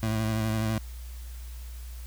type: tone with vibrato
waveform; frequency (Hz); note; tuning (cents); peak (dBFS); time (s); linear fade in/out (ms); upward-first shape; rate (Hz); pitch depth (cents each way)
25% pulse; 110; A2; 0; -22; 0.03-0.78; 0; sine; 12; 33
effects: added 60 Hz sine -37 dBFS peak until 2.06 s + white hiss -52 dBFS RMS until 2.06 s